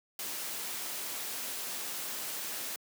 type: noise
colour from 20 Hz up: white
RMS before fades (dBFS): -38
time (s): 0.19-2.76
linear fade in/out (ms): 2
effects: high-pass 200 Hz 12 dB/octave